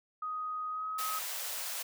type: tone with pitch glide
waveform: sine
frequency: 1250 to 1269.6 Hz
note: D#6 to D#6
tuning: +8 to +35 cents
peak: -34 dBFS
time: 0.22-1.19 s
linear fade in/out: 5 ms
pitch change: +27 cents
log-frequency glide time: 0.7-0.86 s
type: high-pass noise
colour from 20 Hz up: white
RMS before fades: -38 dBFS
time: 0.98-1.83 s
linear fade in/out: 10 ms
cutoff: 490 Hz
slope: 96 dB/octave
effects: none